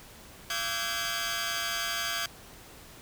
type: tone cluster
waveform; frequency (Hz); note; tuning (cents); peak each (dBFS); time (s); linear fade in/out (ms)
15% pulse; 684 / 1152 / 1277 / 1540 / 1649; F5 / D6 / D#6 / G6 / G#6; -36 / -34 / +45 / -31 / -13; -32 / -31 / -35 / -28 / -28; 0.5-2.26; 2
effects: pink hiss -50 dBFS RMS until 3.01 s